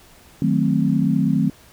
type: chord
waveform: sine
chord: D# diminished seventh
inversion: none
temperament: equal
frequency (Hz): 155.56 / 185 / 220 / 261.6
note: D#3 / F#3 / A3 / C4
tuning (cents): 0 / 0 / 0 / 0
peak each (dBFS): -21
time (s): 0.42-1.5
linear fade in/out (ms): 2
effects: pink hiss -49 dBFS RMS until 1.72 s